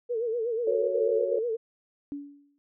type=tone with vibrato; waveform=sine; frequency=462.5 Hz; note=A#4; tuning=14 cents flat; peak=-26 dBFS; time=0.09-1.57 s; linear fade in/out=20 ms; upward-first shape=sine; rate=8.2 Hz; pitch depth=97 cents each way
type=chord; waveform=sine; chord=F# minor; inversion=none; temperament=just; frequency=370 / 444 / 555 Hz; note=F#4 / A4 / C#5; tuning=0 / +16 / +2 cents; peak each=-32 / -29 / -28 dBFS; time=0.67-1.39 s; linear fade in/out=5 ms
type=tone with exponential decay; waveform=sine; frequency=285.6 Hz; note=D4; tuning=48 cents flat; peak=-30 dBFS; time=2.12-2.58 s; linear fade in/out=0 ms; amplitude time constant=100 ms
effects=none